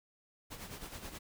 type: noise with tremolo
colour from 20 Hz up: pink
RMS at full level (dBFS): -44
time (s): 0.5-1.19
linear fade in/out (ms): 20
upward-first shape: sine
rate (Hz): 9.4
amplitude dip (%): 60
effects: none